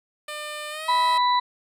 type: tone with pitch glide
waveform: 10% pulse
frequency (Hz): 600 to 639.4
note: D5 to D#5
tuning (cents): +37 to +47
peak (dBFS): -23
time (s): 0.28-1.18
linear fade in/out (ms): 5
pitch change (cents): +110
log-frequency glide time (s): 0.7-0.87
type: harmonic tone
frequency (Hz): 987.8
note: B5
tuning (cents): 0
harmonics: 1 / 2 / 4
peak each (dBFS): -18 / -32 / -28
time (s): 0.88-1.4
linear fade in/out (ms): 10
effects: resampled to 32000 Hz